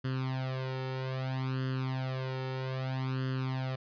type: tone with flanger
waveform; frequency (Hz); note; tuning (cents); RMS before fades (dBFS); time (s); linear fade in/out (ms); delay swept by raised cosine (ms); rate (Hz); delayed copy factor
sawtooth; 130.81; C3; 0; -34; 0.04-3.76; 10; 0.64 to 2.24; 0.62; +0.85
effects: resampled to 11025 Hz

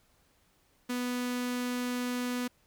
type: tone with notch filter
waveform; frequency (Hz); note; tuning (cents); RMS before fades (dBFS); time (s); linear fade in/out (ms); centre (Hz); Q
sawtooth; 247; B3; 0; -33; 0.89-2.48; 10; 660; 1.5
effects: pink hiss -68 dBFS RMS until 2.66 s

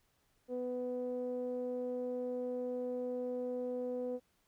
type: tone with low-pass filter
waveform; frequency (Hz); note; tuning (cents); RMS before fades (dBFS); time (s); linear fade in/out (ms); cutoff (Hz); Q
sawtooth; 249; B3; +14; -38; 0.48-4.2; 50; 510; 4.6
effects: pink hiss -75 dBFS RMS until 4.47 s

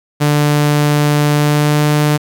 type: tone with pitch glide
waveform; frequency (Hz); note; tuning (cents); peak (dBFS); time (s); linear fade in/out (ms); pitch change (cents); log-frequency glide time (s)
sawtooth; 147.6 to 149.23; D3 to D3; +9 to +28; -6; 0.2-2.18; 20; +19; 1.33-1.87
effects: 8-bit

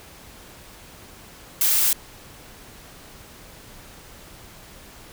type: noise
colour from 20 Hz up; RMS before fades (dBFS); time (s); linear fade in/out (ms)
blue; -19; 1.61-1.93; 2
effects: pink hiss -45 dBFS RMS until 5.12 s

